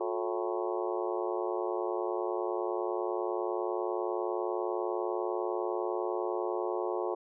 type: harmonic tone with a mistuned harmonic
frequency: 110 Hz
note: A2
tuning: in tune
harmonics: 3 / 4 / 5 / 6 / 7 / 8 / 9 / 10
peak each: -34 / -36 / -38 / -40 / -41 / -42 / -43 / -44 dBFS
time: 0-7.15 s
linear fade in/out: 10 ms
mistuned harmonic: 3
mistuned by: +150 cents
effects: none